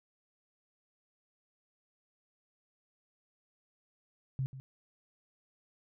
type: tone with echo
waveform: sine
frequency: 132.8 Hz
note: C3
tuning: 26 cents sharp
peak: -30 dBFS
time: 4.39-4.46 s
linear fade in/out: 0 ms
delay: 140 ms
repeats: 1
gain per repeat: -13 dB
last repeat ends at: 4.6 s
effects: none